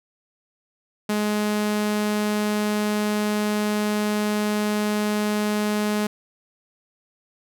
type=tone; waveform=sawtooth; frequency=210 Hz; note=G#3; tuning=19 cents sharp; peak=-17 dBFS; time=1.09-6.07 s; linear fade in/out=5 ms; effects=none